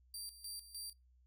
20% pulse tone with tremolo, 4699 Hz, D8, in tune, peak -38 dBFS, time 0.14-0.93 s, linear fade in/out 2 ms, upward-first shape square, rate 3.3 Hz, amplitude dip 75%, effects noise-tail reverb RT60 0.2 s tail -23 dB re dry + added 62 Hz sine -65 dBFS peak until 1.26 s

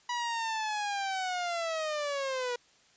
sawtooth linear sweep, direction down, 976 to 480 Hz, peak -27 dBFS, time 0.09-2.56 s, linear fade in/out 5 ms, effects white hiss -63 dBFS RMS until 2.96 s + resampled to 16000 Hz

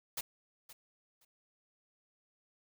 white noise with echo, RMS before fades -38 dBFS, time 0.17-0.21 s, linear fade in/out 5 ms, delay 520 ms, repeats 2, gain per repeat -15 dB, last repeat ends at 1.25 s, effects none

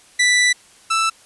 sawtooth tone pair in turn, 1975.5 / 1323.3 Hz, B6 / E6, 0 / +6 cents, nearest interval perfect fifth, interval 694 cents, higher first, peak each -9 / -12 dBFS, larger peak first, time 0.19-0.53 / 0.9-1.1 s, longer first, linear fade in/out 10 ms, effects white hiss -49 dBFS RMS until 1.25 s + resampled to 24000 Hz

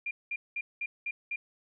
sine tone bursts, 2400 Hz, D7, 37 cents sharp, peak -31 dBFS, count 6, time 0.06-1.36 s, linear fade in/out 5 ms, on 50 ms, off 200 ms, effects none

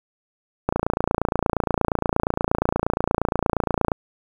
click train, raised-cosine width 1 ms, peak -5 dBFS, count 93, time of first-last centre 0.69-3.918 s, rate 28.5 Hz, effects 7-bit

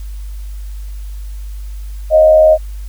sine tone with frequency modulation, 625 Hz, D#5, 8 cents sharp, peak -4 dBFS, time 2.1-2.58 s, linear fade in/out 50 ms, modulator 81.6 Hz, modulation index 0.38, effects added 50 Hz sine -23 dBFS peak until 2.88 s + white hiss -46 dBFS RMS until 2.88 s

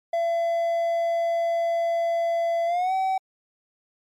triangle tone with pitch glide, 675 to 762.1 Hz, E5 to G5, +41 to -49 cents, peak -19 dBFS, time 0.13-3.18 s, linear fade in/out 5 ms, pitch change +210 cents, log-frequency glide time 2.66-2.93 s, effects MP3 96 kbps

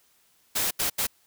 white noise bursts at uneven times, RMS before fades -26 dBFS, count 3, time 0.55-0.71 / 0.79-0.9 / 0.98-1.07 s, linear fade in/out 10 ms, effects white hiss -64 dBFS RMS until 1.26 s

